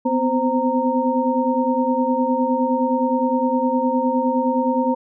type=tone cluster; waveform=sine; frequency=247.5 / 257.2 / 521 / 925 Hz; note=B3 / C4 / C5 / A#5; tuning=+4 / -30 / -7 / -14 cents; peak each=-22 dBFS; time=0.05-4.95 s; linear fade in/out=10 ms; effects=none